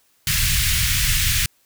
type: band-stop noise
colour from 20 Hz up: pink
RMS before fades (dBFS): -19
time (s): 0.27-1.46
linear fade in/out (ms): 2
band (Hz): 130 to 1800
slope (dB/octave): 24
effects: white hiss -61 dBFS RMS until 1.65 s